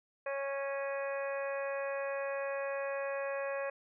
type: harmonic tone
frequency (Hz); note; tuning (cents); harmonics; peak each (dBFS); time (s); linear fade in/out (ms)
276.2; C#4; -6; 2 / 3 / 4 / 5 / 6 / 7 / 8 / 9; -35 / -48 / -44 / -53 / -44 / -48 / -56 / -47; 0.26-3.7; 5
effects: none